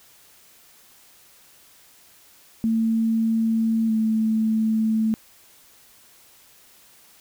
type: tone pair in turn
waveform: sine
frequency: 224.8 / 220.3 Hz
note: A3 / A3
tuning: +37 / +2 cents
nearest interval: unison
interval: 35 cents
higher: first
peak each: -18 / -18 dBFS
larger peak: neither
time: 2.64-3.89 / 3.89-5.14 s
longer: neither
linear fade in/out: 0 ms
effects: white hiss -53 dBFS RMS until 7.2 s